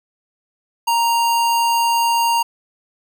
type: tone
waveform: square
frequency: 932.3 Hz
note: A#5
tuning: in tune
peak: -15 dBFS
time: 0.87-2.43 s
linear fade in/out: 10 ms
effects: none